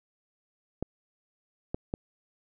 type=clicks; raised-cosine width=2 ms; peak=-17 dBFS; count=3; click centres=0.826 / 1.745 / 1.939 s; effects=none